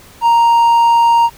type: tone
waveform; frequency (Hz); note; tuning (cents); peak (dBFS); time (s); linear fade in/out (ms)
triangle; 932.3; A#5; 0; -5; 0.21-1.3; 50
effects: pink hiss -41 dBFS RMS until 1.37 s